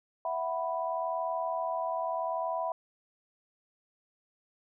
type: chord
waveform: sine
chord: E suspended second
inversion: none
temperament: equal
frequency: 659.3 / 740 / 987.8 Hz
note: E5 / F#5 / B5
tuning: 0 / 0 / 0 cents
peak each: -33 / -36 / -34 dBFS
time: 0.25-2.72 s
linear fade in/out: 2 ms
effects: none